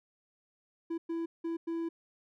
triangle tone bursts at uneven times, 332.3 Hz, E4, 14 cents sharp, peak -30 dBFS, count 4, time 0.9-0.98 / 1.09-1.26 / 1.44-1.57 / 1.67-1.89 s, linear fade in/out 10 ms, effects none

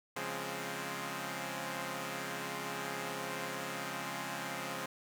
5% pulse chord, Db major seventh, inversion none, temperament equal, 138.59 / 174.61 / 207.7 / 261.6 Hz, Db3 / F3 / Ab3 / C4, 0 / 0 / 0 / 0 cents, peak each -32 dBFS, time 0.16-4.86 s, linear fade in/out 5 ms, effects none

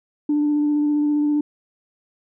sine tone with vibrato, 295.6 Hz, D4, 11 cents sharp, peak -15 dBFS, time 0.29-1.41 s, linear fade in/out 5 ms, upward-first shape square, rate 15 Hz, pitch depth 10 cents each way, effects tanh soft clip ceiling -13 dBFS

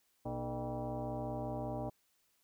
sine tone with frequency modulation, 240.4 Hz, B3, 46 cents flat, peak -36 dBFS, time 0.25-1.9 s, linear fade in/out 10 ms, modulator 182 Hz, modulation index 3.3, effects white hiss -75 dBFS RMS until 2.43 s

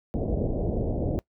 pink low-pass noise, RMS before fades -27 dBFS, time 0.14-1.19 s, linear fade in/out 0 ms, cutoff 660 Hz, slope 48 dB/octave, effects noise-tail reverb RT60 0.1 s tail -22 dB re dry

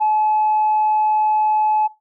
sine tone, 857 Hz, A5, 46 cents flat, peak -13 dBFS, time 0-1.88 s, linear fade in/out 20 ms, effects noise-tail reverb RT60 0.2 s tail -17 dB re dry + tanh soft clip ceiling -10 dBFS

